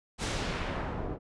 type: noise with low-pass filter sweep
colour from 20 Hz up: pink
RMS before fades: -34 dBFS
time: 0.18-1.19 s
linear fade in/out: 50 ms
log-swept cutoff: 9400 to 580 Hz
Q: 0.83
effects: resampled to 24000 Hz